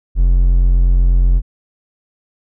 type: tone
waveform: triangle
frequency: 44.11 Hz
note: F1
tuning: 18 cents sharp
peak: -6 dBFS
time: 0.15-1.42 s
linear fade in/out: 50 ms
effects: none